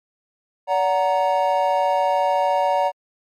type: chord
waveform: triangle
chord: D augmented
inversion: none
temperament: equal with one note detuned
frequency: 573.9 / 740 / 932.3 Hz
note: D5 / F#5 / A#5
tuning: -40 / 0 / 0 cents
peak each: -19 dBFS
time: 0.67-2.92 s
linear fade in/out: 50 ms
effects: MP3 96 kbps